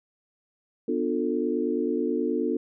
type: chord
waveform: sine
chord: B half-diminished seventh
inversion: none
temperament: just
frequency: 246.9 / 296.3 / 355.6 / 444.5 Hz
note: B3 / D4 / F4 / A4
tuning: 0 / +15 / +31 / +18 cents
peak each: -29 dBFS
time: 0.88-2.57 s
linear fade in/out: 5 ms
effects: none